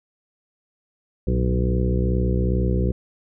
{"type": "harmonic tone with a mistuned harmonic", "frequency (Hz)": 62.4, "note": "B1", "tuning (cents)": 19, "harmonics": [1, 2, 3, 4, 5, 6, 7, 8], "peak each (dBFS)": [-21, -24, -25, -35, -32, -29, -34, -32], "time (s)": [1.27, 2.92], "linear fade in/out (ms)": 5, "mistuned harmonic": 2, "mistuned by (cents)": -79, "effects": []}